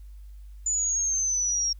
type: exponential sweep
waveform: sine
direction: down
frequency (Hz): 7030 to 5560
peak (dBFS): -23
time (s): 0.66-1.73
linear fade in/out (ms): 5
effects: added 50 Hz sine -41 dBFS peak until 1.79 s + white hiss -68 dBFS RMS until 1.79 s

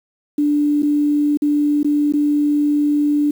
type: tone with dropouts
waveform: sine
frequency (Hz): 293.7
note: D4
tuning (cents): 0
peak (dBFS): -13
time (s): 0.38-3.31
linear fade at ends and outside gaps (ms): 5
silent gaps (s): 0.823-0.829 / 1.373-1.42 / 1.831-1.845 / 2.124-2.136
effects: 7-bit

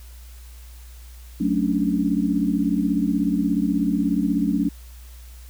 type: chord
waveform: sine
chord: D major seventh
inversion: first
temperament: equal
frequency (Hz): 185 / 220 / 277.2 / 293.7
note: F#3 / A3 / C#4 / D4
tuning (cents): 0 / 0 / 0 / 0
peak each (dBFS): -24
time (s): 1.4-4.69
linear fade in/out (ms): 10
effects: added 60 Hz sine -39 dBFS peak until 5.49 s + white hiss -51 dBFS RMS until 5.49 s

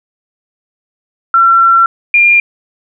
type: tone pair in turn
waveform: sine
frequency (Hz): 1356 / 2402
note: E6 / D7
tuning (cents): +49 / +38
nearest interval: minor seventh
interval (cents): 989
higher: second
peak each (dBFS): -4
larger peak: neither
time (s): 1.34-1.86 / 2.14-2.4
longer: first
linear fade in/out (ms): 2
effects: none

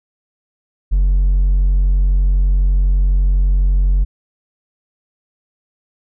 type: tone with hard clipping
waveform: sine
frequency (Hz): 46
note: F#1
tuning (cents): -9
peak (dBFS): -11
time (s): 0.91-4.05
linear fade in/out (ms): 20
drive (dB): 2
effects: none

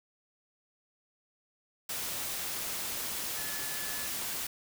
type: tone in noise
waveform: sine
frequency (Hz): 1724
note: A6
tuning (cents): -36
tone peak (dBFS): -44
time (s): 3.37-4.07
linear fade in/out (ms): 5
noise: white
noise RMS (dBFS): -36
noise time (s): 1.89-4.47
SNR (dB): -11
effects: none

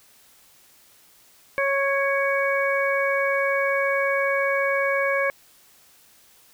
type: harmonic tone with a mistuned harmonic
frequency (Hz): 552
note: C#5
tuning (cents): -7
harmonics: 1 / 2 / 3 / 4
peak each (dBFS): -23 / -28 / -26 / -26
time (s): 1.58-5.3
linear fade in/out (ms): 0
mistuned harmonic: 4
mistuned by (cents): +27
effects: white hiss -55 dBFS RMS until 6.53 s

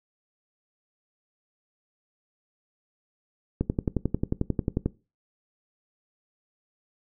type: click train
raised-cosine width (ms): 3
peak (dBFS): -11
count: 15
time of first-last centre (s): 3.61-4.86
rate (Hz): 11.2
effects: noise-tail reverb RT60 0.3 s tail -20 dB re dry

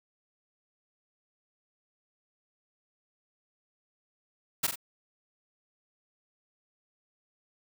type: noise with echo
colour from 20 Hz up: white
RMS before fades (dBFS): -26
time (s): 4.63-4.67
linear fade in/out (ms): 10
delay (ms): 44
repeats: 2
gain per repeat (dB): -6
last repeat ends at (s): 4.758
effects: none

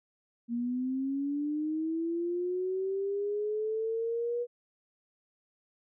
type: linear sweep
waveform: sine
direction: up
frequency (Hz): 233.1 to 485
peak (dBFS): -29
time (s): 0.48-4.47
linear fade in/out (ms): 50
effects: none

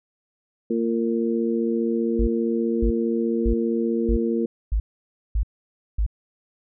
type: harmonic tone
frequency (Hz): 115.2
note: A#2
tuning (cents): -20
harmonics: 2 / 3 / 4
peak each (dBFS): -23 / -25 / -26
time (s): 0.7-4.46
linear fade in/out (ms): 5
type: tone bursts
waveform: sine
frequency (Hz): 53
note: G#1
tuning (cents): +36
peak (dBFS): -18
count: 7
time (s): 2.19-6.064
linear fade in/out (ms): 5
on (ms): 82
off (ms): 550
effects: none

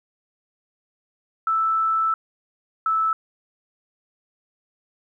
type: tone pair in turn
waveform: sine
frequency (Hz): 1318.5 / 1311.2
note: E6 / E6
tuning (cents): 0 / -10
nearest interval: unison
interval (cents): 10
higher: first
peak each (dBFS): -18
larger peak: neither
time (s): 1.47-2.14 / 2.86-3.13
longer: first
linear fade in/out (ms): 2
effects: 10-bit

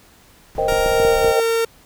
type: noise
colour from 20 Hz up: brown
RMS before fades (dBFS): -30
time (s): 0.55-1.32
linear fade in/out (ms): 0
type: chord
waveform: sine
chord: C minor seventh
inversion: third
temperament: equal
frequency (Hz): 466.2 / 523.3 / 622.3 / 784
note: Bb4 / C5 / Eb5 / G5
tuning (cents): 0 / 0 / 0 / 0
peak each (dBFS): -22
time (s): 0.58-1.4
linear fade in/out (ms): 2
type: tone with pitch glide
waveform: 45% pulse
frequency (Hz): 466.2 to 457.1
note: A#4 to A#4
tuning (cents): 0 to -34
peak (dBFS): -16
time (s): 0.68-1.65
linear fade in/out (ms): 5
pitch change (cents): -34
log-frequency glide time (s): 0.86-1.41
type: clicks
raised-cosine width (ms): 3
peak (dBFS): -15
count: 5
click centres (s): 0.724 / 0.861 / 1 / 1.05 / 1.246
effects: pink hiss -50 dBFS RMS until 1.85 s

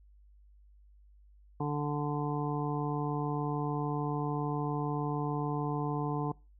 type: harmonic tone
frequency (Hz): 146.83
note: D3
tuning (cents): 0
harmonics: 1 / 2 / 3 / 5 / 6 / 7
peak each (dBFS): -33 / -36 / -38 / -40 / -41 / -41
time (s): 1.6-6.32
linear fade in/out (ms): 5
effects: noise-tail reverb RT60 0.3 s tail -24 dB re dry + added 50 Hz sine -56 dBFS peak until 6.59 s

